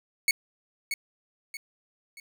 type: tone with echo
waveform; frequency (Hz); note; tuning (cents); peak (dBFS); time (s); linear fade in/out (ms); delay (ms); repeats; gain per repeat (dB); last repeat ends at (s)
sawtooth; 2217; C#7; 0; -16; 0.28-0.31; 2; 630; 3; -8; 2.2
effects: none